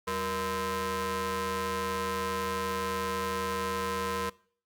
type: ring-modulated tone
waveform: sawtooth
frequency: 277.2 Hz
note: C#4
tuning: in tune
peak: -23 dBFS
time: 0.07-4.3 s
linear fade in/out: 10 ms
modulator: 749 Hz
effects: noise-tail reverb RT60 0.5 s tail -22 dB re dry + Opus 48 kbps